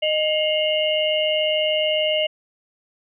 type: tone cluster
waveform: sine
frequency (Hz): 617 / 2138 / 2828 / 2990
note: D#5 / C7 / F7 / F#7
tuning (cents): -15 / +37 / +21 / +17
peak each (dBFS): -20 / -29 / -23 / -29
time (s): 0.02-2.27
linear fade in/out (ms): 10
effects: none